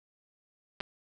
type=clicks; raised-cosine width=0.3 ms; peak=-19 dBFS; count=2; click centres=0.804 / 0.809 s; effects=none